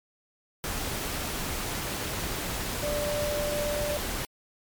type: tone in noise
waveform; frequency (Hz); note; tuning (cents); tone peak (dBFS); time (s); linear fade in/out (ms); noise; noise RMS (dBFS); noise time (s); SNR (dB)
sine; 589; D5; +5; -28; 2.83-3.97; 0; pink; -32; 0.64-4.25; +1
effects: MP3 96 kbps